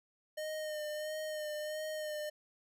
square tone with vibrato, 612 Hz, D#5, 29 cents flat, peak -38 dBFS, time 0.37-2.3 s, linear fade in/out 10 ms, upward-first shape sine, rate 1.5 Hz, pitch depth 27 cents each way, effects none

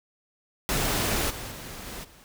pink noise with level steps, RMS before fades -26 / -37 / -40 / -38 / -53 dBFS, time 0.69-2.24 s, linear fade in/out 0 ms, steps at 1.29 / 1.5 / 1.86 / 2.03 s, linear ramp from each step 20 ms, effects none

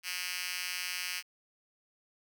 5% pulse tone with high-pass filter, 180 Hz, F#3, 47 cents flat, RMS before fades -37 dBFS, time 0.03-1.23 s, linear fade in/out 50 ms, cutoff 3000 Hz, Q 2.1, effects none

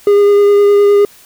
triangle tone with vibrato, 407.2 Hz, G#4, 34 cents flat, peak -3 dBFS, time 0.07-1.05 s, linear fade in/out 2 ms, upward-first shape sine, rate 9.7 Hz, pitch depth 11 cents each way, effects white hiss -42 dBFS RMS until 1.25 s

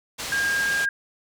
white low-pass noise, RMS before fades -32 dBFS, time 0.18-0.86 s, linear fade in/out 20 ms, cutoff 6600 Hz, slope 12 dB/octave
sine tone, 1616 Hz, G#6, 48 cents flat, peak -21 dBFS, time 0.32-0.89 s, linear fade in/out 2 ms
effects none

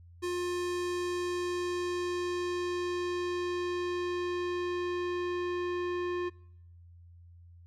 square tone with low-pass filter sweep, 354.7 Hz, F4, 27 cents sharp, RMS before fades -33 dBFS, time 0.22-6.3 s, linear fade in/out 20 ms, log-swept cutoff 10000 to 2500 Hz, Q 0.83, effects noise-tail reverb RT60 0.8 s tail -25 dB re dry + added 86 Hz sine -51 dBFS peak until 7.66 s

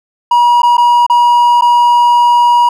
triangle tone with dropouts, 960 Hz, B5, 49 cents flat, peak -3 dBFS, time 0.31-2.69 s, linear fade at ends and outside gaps 5 ms, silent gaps 0.62-0.631 / 0.77-0.779 / 1.065-1.098 / 1.611-1.62 s, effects none

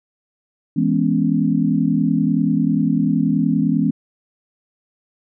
sine chord, C# minor seventh, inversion first, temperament equal, 164.81 / 207.7 / 246.9 / 277.2 Hz, E3 / G#3 / B3 / C#4, 0 / 0 / 0 / 0 cents, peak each -20 dBFS, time 0.76-3.91 s, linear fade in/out 10 ms, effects none

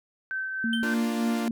sine tone with tremolo, 1543 Hz, G6, 28 cents flat, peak -27 dBFS, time 0.31-0.94 s, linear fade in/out 0 ms, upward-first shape triangle, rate 3.9 Hz, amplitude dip 35%
sine tone, 229.5 Hz, A#3, 27 cents flat, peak -25 dBFS, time 0.64-1.51 s, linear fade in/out 2 ms
triangle tone with exponential decay, 3111 Hz, G7, 14 cents flat, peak -24 dBFS, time 0.73-0.92 s, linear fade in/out 2 ms, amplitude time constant 41 ms
sawtooth chord, Bb major, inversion none, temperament equal, 233.1 / 293.7 / 349.2 Hz, Bb3 / D4 / F4, 0 / 0 / 0 cents, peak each -30 dBFS, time 0.83-1.48 s, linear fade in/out 0 ms
effects none

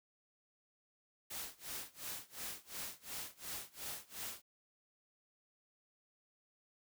white noise with tremolo, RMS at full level -43 dBFS, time 1.3-4.42 s, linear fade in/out 10 ms, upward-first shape sine, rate 2.8 Hz, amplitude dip 95%, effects none

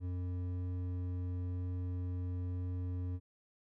triangle tone with hard clipping, 90.1 Hz, F#2, 45 cents flat, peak -37 dBFS, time 0-3.2 s, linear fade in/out 50 ms, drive 12 dB, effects none

